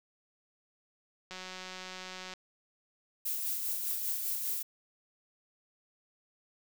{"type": "click train", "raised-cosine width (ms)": 0.2, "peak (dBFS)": -26, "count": 191, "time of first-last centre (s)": [1.31, 2.337], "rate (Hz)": 185}
{"type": "noise with tremolo", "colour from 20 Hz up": "violet", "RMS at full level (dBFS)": -33, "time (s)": [3.25, 4.63], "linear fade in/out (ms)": 10, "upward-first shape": "sine", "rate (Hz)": 5, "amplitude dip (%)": 35}
{"effects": []}